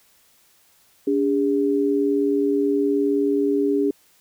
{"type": "tone pair together", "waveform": "sine", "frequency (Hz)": [286.2, 405.2], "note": ["D4", "G#4"], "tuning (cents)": [-45, -43], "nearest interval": "tritone", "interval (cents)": 602, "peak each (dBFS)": -20, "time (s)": [1.07, 3.91], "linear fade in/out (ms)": 5, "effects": ["white hiss -58 dBFS RMS until 4.2 s"]}